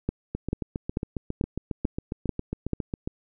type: two click trains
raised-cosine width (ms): 3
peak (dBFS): -16 / -12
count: 21 / 7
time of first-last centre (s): 0.35-3.075 / 0.09-2.733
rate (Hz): 7.34 / 2.27
effects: none